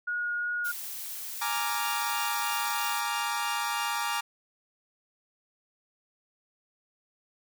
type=tone with vibrato; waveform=sine; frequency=1441 Hz; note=F#6; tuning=46 cents flat; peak=-28 dBFS; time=0.07-0.72 s; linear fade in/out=10 ms; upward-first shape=triangle; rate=2.8 Hz; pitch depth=8 cents each way
type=noise; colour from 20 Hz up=blue; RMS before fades=-38 dBFS; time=0.64-3.01 s; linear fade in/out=20 ms
type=chord; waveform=sawtooth; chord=Bb dominant seventh; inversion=third; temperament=equal; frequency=830.6 / 932.3 / 1174.7 / 1396.9 Hz; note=Ab5 / Bb5 / D6 / F6; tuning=0 / 0 / 0 / 0 cents; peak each=-31 / -29 / -30 / -32 dBFS; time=1.41-4.21 s; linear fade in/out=10 ms
effects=none